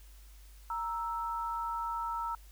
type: tone pair together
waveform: sine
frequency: 932.3 / 1318.5 Hz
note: A#5 / E6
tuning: 0 / 0 cents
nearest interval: tritone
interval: 600 cents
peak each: -35 / -36 dBFS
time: 0.7-2.35 s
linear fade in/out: 2 ms
effects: added 50 Hz sine -51 dBFS peak until 2.51 s + white hiss -62 dBFS RMS until 2.51 s